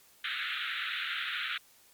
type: band-pass noise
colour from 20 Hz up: pink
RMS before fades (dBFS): -35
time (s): 0.24-1.58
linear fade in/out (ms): 5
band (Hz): 1300 to 3900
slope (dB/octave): 96
effects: white hiss -61 dBFS RMS until 1.93 s + MP3 96 kbps